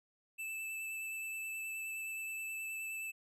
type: tone with vibrato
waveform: square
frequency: 2637 Hz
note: E7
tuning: in tune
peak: -40 dBFS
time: 0.38-3.12 s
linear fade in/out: 20 ms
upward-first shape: sine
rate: 9.5 Hz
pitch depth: 10 cents each way
effects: none